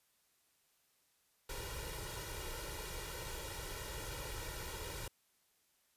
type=noise with comb filter; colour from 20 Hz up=pink; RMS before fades=-44 dBFS; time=1.49-5.08 s; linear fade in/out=5 ms; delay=2.1 ms; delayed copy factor=+0.85; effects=white hiss -75 dBFS RMS until 5.96 s + resampled to 32000 Hz